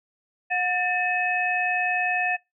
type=tone cluster; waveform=sine; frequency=725 / 1785 / 2560 Hz; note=F#5 / A6 / D#7; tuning=-35 / +24 / +49 cents; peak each=-26 dBFS; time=0.5-2.37 s; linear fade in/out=20 ms; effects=noise-tail reverb RT60 0.2 s tail -25 dB re dry